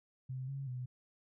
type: tone with pitch steps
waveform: sine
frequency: 129.9 / 137.2 / 125.8 Hz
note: C3 / C#3 / B2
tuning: -12 / -17 / +32 cents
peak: -38 dBFS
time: 0.29-0.86 s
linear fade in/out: 10 ms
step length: 190 ms
effects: none